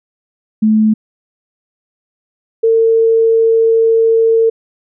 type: tone pair in turn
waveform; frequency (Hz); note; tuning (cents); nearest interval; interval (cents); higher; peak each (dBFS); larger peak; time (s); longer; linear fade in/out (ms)
sine; 216.7 / 452.3; A3 / A4; -26 / +48; octave + minor second; 1274; second; -7; neither; 0.62-0.94 / 2.63-4.5; second; 10
effects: none